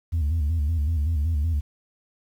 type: tone with vibrato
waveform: sine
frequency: 77.78 Hz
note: D#2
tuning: in tune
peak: -18 dBFS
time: 0.12-1.61 s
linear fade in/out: 20 ms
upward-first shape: square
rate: 5.3 Hz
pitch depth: 110 cents each way
effects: tanh soft clip ceiling -19 dBFS + 9-bit